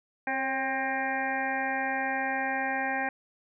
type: harmonic tone with a mistuned harmonic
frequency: 265.3 Hz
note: C4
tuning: 24 cents sharp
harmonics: 1 / 2 / 3 / 4 / 6 / 7 / 8 / 9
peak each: -37 / -38 / -31 / -43 / -34 / -34 / -42 / -39 dBFS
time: 0.27-3.09 s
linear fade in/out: 2 ms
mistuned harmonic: 2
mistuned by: +41 cents
effects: none